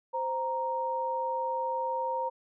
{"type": "tone pair together", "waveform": "sine", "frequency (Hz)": [520.8, 933], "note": ["C5", "A#5"], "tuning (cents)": [-8, 1], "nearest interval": "minor seventh", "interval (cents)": 1009, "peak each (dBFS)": [-33, -30], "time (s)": [0.13, 2.3], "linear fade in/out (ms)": 20, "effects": []}